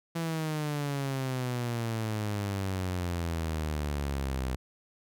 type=exponential sweep; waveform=sawtooth; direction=down; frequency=167.8 to 63.2 Hz; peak=-26 dBFS; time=0.15-4.56 s; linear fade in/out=10 ms; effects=none